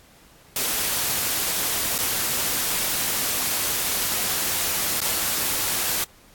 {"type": "noise with dropouts", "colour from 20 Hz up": "white", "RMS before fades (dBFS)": -24, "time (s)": [0.56, 6.04], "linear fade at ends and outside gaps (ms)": 1, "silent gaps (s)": [[1.98, 1.987], [5.004, 5.017]], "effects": ["pink hiss -53 dBFS RMS until 6.34 s", "AAC 64 kbps"]}